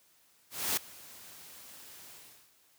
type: noise with ADSR envelope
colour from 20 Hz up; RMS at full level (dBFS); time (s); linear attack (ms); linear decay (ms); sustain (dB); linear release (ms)
white; -29; 0.5-2.53; 270; 6; -22; 400
effects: white hiss -66 dBFS RMS until 2.78 s + high-pass 60 Hz 12 dB/octave